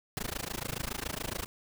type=noise with amplitude modulation; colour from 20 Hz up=pink; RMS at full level=-33 dBFS; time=0.17-1.46 s; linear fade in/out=0 ms; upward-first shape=sine; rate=27.1 Hz; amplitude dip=100%; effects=none